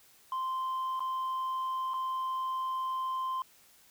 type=tone with dropouts; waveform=sine; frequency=1042 Hz; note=C6; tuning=7 cents flat; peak=-28 dBFS; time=0.32-3.42 s; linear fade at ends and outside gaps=2 ms; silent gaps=0.995-1.004 / 1.936-1.94 s; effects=tanh soft clip ceiling -30 dBFS + white hiss -61 dBFS RMS until 3.9 s